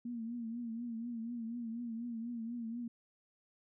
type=tone with vibrato; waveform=sine; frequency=232.9 Hz; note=A#3; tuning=1 cent flat; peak=-38 dBFS; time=0.05-2.88 s; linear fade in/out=5 ms; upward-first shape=triangle; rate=4.1 Hz; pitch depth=84 cents each way; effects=none